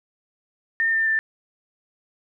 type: tone with pitch steps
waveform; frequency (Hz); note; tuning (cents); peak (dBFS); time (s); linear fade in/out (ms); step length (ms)
sine; 1815 / 1796.2 / 1777.6; A#6 / A6 / A6; -47 / +35 / +17; -18; 0.8-1.19; 0; 130
effects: none